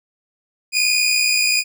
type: tone pair together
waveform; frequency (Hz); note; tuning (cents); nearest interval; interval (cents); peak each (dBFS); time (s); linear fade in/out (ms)
20% pulse; 2428 / 2489; D#7 / D#7; -43 / 0; unison; 43; -13; 0.72-1.64; 50
effects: none